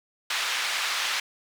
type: band-pass noise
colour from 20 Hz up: white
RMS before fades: -28 dBFS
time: 0.3-1.2 s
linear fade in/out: 5 ms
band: 1100 to 3600 Hz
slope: 12 dB/octave
effects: none